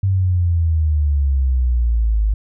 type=exponential sweep; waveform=sine; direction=down; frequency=98 to 51.1 Hz; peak=-13 dBFS; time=0.03-2.34 s; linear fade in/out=5 ms; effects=none